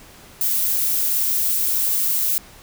violet noise, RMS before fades -20 dBFS, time 0.41-2.38 s, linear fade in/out 0 ms, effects pink hiss -45 dBFS RMS until 2.62 s

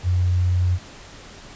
sine tone, 90 Hz, F#2, 47 cents flat, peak -16 dBFS, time 0.03-0.79 s, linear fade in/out 50 ms, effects pink hiss -42 dBFS RMS until 1.55 s + resampled to 16000 Hz

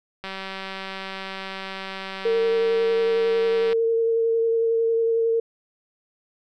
click train, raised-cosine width 0.3 ms, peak -17 dBFS, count 671, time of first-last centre 0.24-3.73 s, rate 192 Hz
sine tone with vibrato, 456.4 Hz, A#4, 37 cents flat, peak -18 dBFS, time 2.25-5.4 s, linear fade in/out 5 ms, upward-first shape sine, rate 11 Hz, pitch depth 14 cents each way
effects none

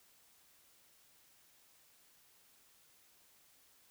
silence, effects white hiss -67 dBFS RMS until 3.9 s

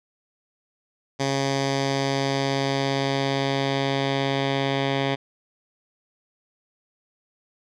10% pulse tone with low-pass filter sweep, 137.1 Hz, C#3, 19 cents flat, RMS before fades -24 dBFS, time 1.19-5.16 s, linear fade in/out 20 ms, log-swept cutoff 5700 to 3300 Hz, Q 1.9, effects none

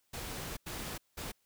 pink noise bursts at uneven times, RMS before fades -41 dBFS, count 3, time 0.13-0.57 / 0.66-0.98 / 1.17-1.32 s, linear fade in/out 10 ms, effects white hiss -75 dBFS RMS until 1.45 s

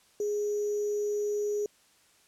sine tone with sample-and-hold, 415.3 Hz, G#4, in tune, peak -27 dBFS, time 0.2-1.66 s, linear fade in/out 2 ms, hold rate 6300 Hz, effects white hiss -63 dBFS RMS until 2.27 s + low-pass 10000 Hz 12 dB/octave

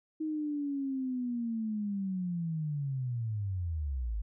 sine linear sweep, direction down, 315.7 to 49 Hz, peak -31 dBFS, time 0.2-4.22 s, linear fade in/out 10 ms, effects none

